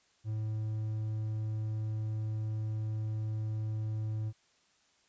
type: tone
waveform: triangle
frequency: 108.6 Hz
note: A2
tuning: 22 cents flat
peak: -30 dBFS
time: 0.24-4.33 s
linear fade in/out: 50 ms
effects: white hiss -69 dBFS RMS until 5.08 s + resampled to 16000 Hz